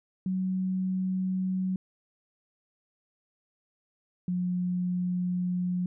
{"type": "tone pair in turn", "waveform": "sine", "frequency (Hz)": [186.7, 179.69], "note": ["F#3", "F3"], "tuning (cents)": [16, 50], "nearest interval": "minor second", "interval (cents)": 66, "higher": "first", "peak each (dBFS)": -26, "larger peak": "neither", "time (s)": [[0.26, 1.76], [4.28, 5.86]], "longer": "second", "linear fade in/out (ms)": 2, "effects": []}